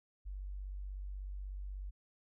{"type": "tone", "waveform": "sine", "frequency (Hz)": 48.19, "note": "G1", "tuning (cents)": -29, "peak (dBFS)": -40, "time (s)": [0.25, 1.91], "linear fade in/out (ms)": 20, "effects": []}